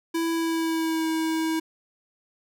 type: tone with pitch glide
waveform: square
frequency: 330.8 to 321.4 Hz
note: E4 to E4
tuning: +6 to -44 cents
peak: -24 dBFS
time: 0.14-1.6 s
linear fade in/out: 10 ms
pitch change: -50 cents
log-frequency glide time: 0.32-1.07 s
effects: none